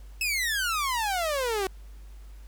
sawtooth exponential sweep, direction down, 2637 to 370 Hz, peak -22 dBFS, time 0.21-1.67 s, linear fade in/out 2 ms, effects added 50 Hz sine -42 dBFS peak until 2.47 s + pink hiss -60 dBFS RMS until 2.47 s

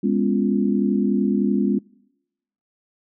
sine chord, C# dominant seventh, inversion second, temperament equal with one note detuned, 203.8 / 246.9 / 277.2 / 349.2 Hz, G#3 / B3 / C#4 / E#4, -32 / 0 / 0 / 0 cents, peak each -20 / -23 / -24 / -26 dBFS, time 0.03-1.79 s, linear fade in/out 10 ms, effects noise-tail reverb RT60 0.9 s tail -26 dB re dry

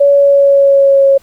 sine tone with pitch glide, 565 to 548.3 Hz, C#5 to C#5, +33 to -19 cents, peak -4 dBFS, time 0-1.18 s, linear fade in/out 10 ms, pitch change -52 cents, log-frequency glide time 0.11-1.07 s, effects pink hiss -48 dBFS RMS until 1.22 s

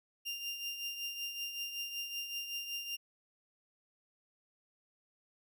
30% pulse tone with tremolo, 2794 Hz, F7, in tune, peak -33 dBFS, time 0.25-2.97 s, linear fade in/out 20 ms, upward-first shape triangle, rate 5.3 Hz, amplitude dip 60%, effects none

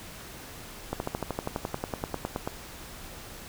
slowing click train, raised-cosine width 1 ms, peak -15 dBFS, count 18, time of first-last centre 0.93-2.475 s, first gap 71 ms, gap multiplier 1.03, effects pink hiss -44 dBFS RMS until 3.48 s

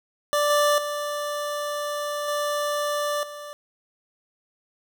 25% pulse tone with level steps, 587.3 Hz, D5, in tune, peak -16 / -14 / -23 / -20 / -32 dBFS, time 0.33-3.53 s, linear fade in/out 0 ms, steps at 0.5 / 0.78 / 2.28 / 3.23 s, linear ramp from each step 2 ms, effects none

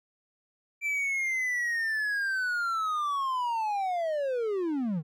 triangle linear sweep, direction down, 2349 to 143.4 Hz, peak -25 dBFS, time 0.81-5.03 s, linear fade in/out 50 ms, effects none

